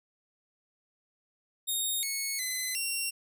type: tone with pitch steps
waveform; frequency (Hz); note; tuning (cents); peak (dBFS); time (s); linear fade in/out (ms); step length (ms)
10% pulse; 3712 / 2200 / 2028 / 2745; A#7 / C#7 / B6 / F7; -8 / -14 / +45 / -31; -22; 1.67-3.11; 20; 360
effects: none